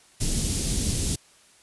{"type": "band-stop noise", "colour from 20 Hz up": "pink", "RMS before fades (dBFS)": -25, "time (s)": [0.2, 1.16], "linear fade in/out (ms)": 10, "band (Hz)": [250, 5300], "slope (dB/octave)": 12, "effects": ["white hiss -56 dBFS RMS until 1.62 s", "resampled to 24000 Hz"]}